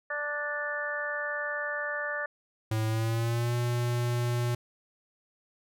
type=harmonic tone; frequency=293.7 Hz; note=D4; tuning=in tune; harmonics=2 / 3 / 4 / 5 / 6; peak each=-36 / -45 / -39 / -37 / -33 dBFS; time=0.1-2.26 s; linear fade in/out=5 ms
type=tone with pitch glide; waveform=square; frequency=110 to 120.65 Hz; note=A2 to B2; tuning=0 to -40 cents; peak=-27 dBFS; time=2.71-4.55 s; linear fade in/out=5 ms; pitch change=+160 cents; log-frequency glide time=2.87-3.55 s
effects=none